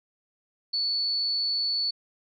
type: tone with amplitude modulation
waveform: sine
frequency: 4447 Hz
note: C#8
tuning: 5 cents sharp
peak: -23 dBFS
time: 0.73-1.91 s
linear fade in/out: 10 ms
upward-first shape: sine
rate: 223 Hz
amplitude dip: 25%
effects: none